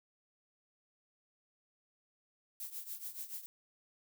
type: noise with tremolo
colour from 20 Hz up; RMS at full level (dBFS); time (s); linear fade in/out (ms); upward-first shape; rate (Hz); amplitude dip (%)
violet; -41; 2.6-3.46; 0; triangle; 7; 85
effects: none